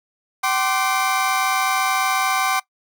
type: chord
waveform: 30% pulse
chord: G suspended fourth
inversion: none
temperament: equal with one note detuned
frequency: 765.2 / 1046.5 / 1174.7 Hz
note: G5 / C6 / D6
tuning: -42 / 0 / 0 cents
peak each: -19 / -21 / -20 dBFS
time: 0.43-2.6 s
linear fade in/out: 10 ms
effects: noise-tail reverb RT60 0.1 s tail -20 dB re dry